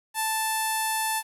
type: tone with low-pass filter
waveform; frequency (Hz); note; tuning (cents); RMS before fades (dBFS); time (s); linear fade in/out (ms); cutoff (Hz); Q
sawtooth; 880; A5; 0; -27; 0.14-1.23; 50; 11000; 6.3
effects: 9-bit